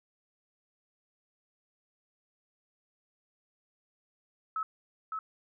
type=tone with echo; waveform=sine; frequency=1296 Hz; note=E6; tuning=30 cents flat; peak=-30 dBFS; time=4.56-4.63 s; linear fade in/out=2 ms; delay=560 ms; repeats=1; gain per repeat=-3 dB; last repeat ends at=5.19 s; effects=none